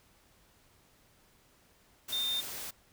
sine tone in noise, 3627 Hz, A#7, 48 cents flat, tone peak -30 dBFS, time 2.12-2.41 s, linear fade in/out 10 ms, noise white, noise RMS -41 dBFS, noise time 2.08-2.71 s, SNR +8 dB, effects pink hiss -65 dBFS RMS until 2.92 s

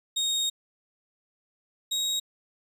30% pulse tone pair in turn, 3729 / 3785 Hz, A#7 / A#7, 0 / +26 cents, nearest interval unison, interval 26 cents, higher second, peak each -22 / -23 dBFS, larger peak first, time 0.16-0.5 / 1.91-2.2 s, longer first, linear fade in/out 10 ms, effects resampled to 32000 Hz

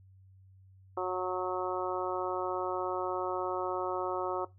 harmonic tone, 183.4 Hz, F#3, 15 cents flat, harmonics 2 / 3 / 4 / 5 / 6 / 7, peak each -35 / -37 / -38 / -39 / -40 / -40 dBFS, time 0.97-4.45 s, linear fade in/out 5 ms, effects noise-tail reverb RT60 0.2 s tail -19 dB re dry + added 95 Hz sine -55 dBFS peak until 4.58 s

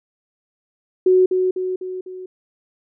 sine tone with echo, 370 Hz, F#4, in tune, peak -10 dBFS, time 1.06-1.26 s, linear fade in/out 5 ms, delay 250 ms, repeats 4, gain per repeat -5 dB, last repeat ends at 2.26 s, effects none

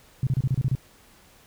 sine tone bursts, 130.81 Hz, C3, in tune, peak -19 dBFS, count 8, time 0.23-0.752 s, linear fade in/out 2 ms, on 39 ms, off 30 ms, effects pink hiss -55 dBFS RMS until 1.46 s

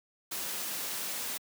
white noise, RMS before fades -36 dBFS, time 0.31-1.38 s, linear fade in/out 10 ms, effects high-pass 150 Hz 12 dB/octave

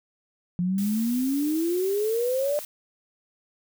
sine exponential sweep, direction up, 174 to 600 Hz, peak -22 dBFS, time 0.59-2.59 s, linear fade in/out 0 ms
blue noise, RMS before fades -38 dBFS, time 0.78-2.65 s, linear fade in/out 2 ms
effects none

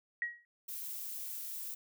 sine tone with exponential decay, 1902 Hz, A#6, 34 cents sharp, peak -29 dBFS, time 0.22-0.45 s, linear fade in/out 1 ms, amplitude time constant 50 ms
violet noise, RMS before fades -42 dBFS, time 0.68-1.75 s, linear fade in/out 10 ms
effects none

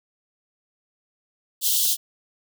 white high-pass noise, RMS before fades -21 dBFS, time 1.61-1.97 s, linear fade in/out 50 ms, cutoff 2900 Hz, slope 96 dB/octave, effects none

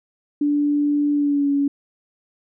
sine tone with pitch glide, 291.5 to 282.2 Hz, D4 to C#4, -13 to +31 cents, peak -16 dBFS, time 0.41-1.68 s, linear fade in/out 5 ms, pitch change -56 cents, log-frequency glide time 1.13-1.5 s, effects none

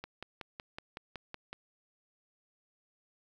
click train, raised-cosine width 0.3 ms, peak -25 dBFS, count 9, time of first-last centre 0.04-1.53 s, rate 5.37 Hz, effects 10-bit

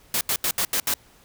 white noise bursts at uneven times, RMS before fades -23 dBFS, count 6, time 0.14-0.21 / 0.29-0.36 / 0.44-0.51 / 0.58-0.65 / 0.73-0.8 / 0.87-0.94 s, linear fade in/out 2 ms, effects pink hiss -55 dBFS RMS until 1.24 s

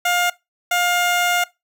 15% pulse tone pair in turn, 708 / 708 Hz, F5 / F5, +23 / +23 cents, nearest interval unison, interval 0 cents, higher neither, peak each -10 dBFS, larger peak neither, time 0.05-0.3 / 0.71-1.44 s, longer second, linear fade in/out 5 ms, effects noise-tail reverb RT60 0.2 s tail -20 dB re dry

